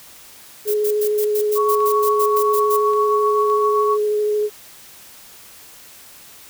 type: tone with vibrato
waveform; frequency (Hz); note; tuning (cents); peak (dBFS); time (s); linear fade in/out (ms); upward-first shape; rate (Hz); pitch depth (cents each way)
sine; 420.9; G#4; +23; -16; 0.65-4.5; 50; square; 13; 8
type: noise bursts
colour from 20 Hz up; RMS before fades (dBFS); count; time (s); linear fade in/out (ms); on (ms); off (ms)
violet; -26; 13; 0.67-2.77; 10; 72; 97
type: click train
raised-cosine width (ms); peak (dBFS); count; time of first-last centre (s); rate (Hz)
0.2; -22; 5; 1.24-3.5; 1.77
type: tone with tremolo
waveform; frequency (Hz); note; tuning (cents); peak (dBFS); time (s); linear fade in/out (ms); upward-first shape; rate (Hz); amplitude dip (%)
sine; 1115; C#6; +10; -16; 1.55-3.98; 50; sine; 7.7; 35
effects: white hiss -43 dBFS RMS until 6.49 s